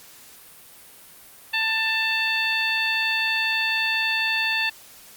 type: harmonic tone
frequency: 888 Hz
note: A5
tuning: 16 cents sharp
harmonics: 1 / 2 / 3 / 4 / 5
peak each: -32 / -25 / -24 / -29 / -32 dBFS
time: 1.53-4.7 s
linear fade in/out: 10 ms
effects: white hiss -47 dBFS RMS until 5.16 s + Opus 48 kbps